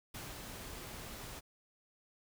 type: noise with ADSR envelope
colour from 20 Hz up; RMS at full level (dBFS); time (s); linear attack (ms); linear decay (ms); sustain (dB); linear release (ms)
pink; -45; 0.14-1.41; 7; 200; -2; 28
effects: none